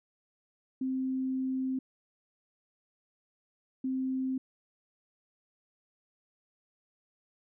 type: tone bursts at uneven times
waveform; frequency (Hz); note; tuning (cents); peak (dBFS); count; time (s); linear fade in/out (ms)
sine; 261.4; C4; -1; -29; 2; 0.81-1.79 / 3.84-4.38; 5
effects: none